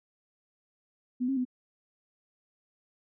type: tone with pitch steps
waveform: sine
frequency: 249.6 / 269.2 / 251.7 Hz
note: B3 / C4 / B3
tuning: +19 / +49 / +33 cents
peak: -26 dBFS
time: 1.2-1.452 s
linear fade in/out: 20 ms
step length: 84 ms
effects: none